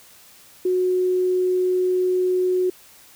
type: tone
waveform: sine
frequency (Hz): 366.4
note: F#4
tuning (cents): -17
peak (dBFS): -17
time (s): 0.65-2.7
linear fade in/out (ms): 5
effects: white hiss -49 dBFS RMS until 3.15 s